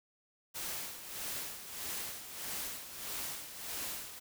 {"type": "noise with tremolo", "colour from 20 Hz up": "white", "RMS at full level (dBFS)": -39, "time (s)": [0.54, 4.2], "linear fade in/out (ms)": 20, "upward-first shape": "sine", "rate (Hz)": 1.6, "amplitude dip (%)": 65, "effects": []}